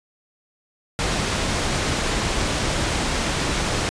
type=low-pass noise; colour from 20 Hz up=pink; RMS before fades=-23 dBFS; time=0.99-3.89 s; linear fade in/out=0 ms; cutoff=8200 Hz; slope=12 dB/octave; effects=resampled to 22050 Hz